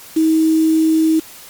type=tone with quantisation; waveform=sine; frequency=318.7 Hz; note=D#4; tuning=42 cents sharp; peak=-10 dBFS; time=0.16-1.2 s; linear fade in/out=10 ms; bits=5; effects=white hiss -38 dBFS RMS until 1.49 s + MP3 96 kbps